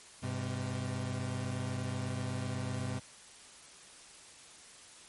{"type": "tone pair together", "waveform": "30% pulse", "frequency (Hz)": [99.89, 128], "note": ["G2", "C3"], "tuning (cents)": [33, -38], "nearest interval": "major third", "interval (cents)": 429, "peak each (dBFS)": [-35, -34], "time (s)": [0.22, 3], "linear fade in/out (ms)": 20, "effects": ["white hiss -54 dBFS RMS until 5.08 s", "MP3 48 kbps"]}